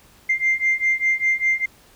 sine beating tone pair, 2093 / 2098 Hz, C7 / C7, 0 / +4 cents, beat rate 5 Hz, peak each -20 / -19 dBFS, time 0.29-1.66 s, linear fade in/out 10 ms, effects tanh soft clip ceiling -11 dBFS + pink hiss -52 dBFS RMS until 1.95 s

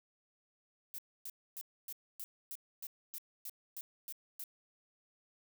violet noise bursts, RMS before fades -44 dBFS, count 12, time 0.94-4.438 s, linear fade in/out 0 ms, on 44 ms, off 270 ms, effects none

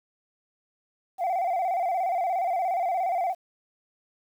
sine tone with vibrato, 724 Hz, F#5, 38 cents flat, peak -21 dBFS, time 1.18-3.35 s, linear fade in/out 50 ms, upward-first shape square, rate 17 Hz, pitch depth 84 cents each way, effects tanh soft clip ceiling -22 dBFS + 9-bit

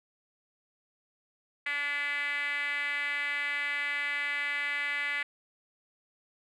5% pulse tone with band-pass filter, 288.2 Hz, D4, 33 cents flat, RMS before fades -32 dBFS, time 1.66-5.23 s, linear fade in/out 5 ms, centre 2000 Hz, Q 4.7, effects none

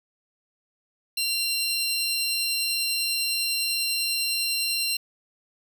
sawtooth tone pair together, 2756 / 4129 Hz, F7 / C8, -24 / -24 cents, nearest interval perfect fifth, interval 700 cents, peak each -25 / -23 dBFS, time 1.17-4.97 s, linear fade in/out 5 ms, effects none

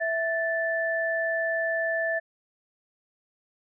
sine tone pair together, 658 / 1756.6 Hz, E5 / A6, -3 / -3 cents, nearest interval octave + perfect fourth, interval 1700 cents, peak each -27 dBFS, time 0-2.2 s, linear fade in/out 20 ms, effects none

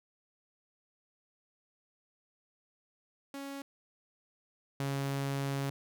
sawtooth tone pair in turn, 277.2 / 138.33 Hz, C#4 / C#3, 0 / -3 cents, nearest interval octave, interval 1203 cents, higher first, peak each -36 / -28 dBFS, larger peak second, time 3.34-3.62 / 4.8-5.7 s, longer second, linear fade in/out 2 ms, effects none

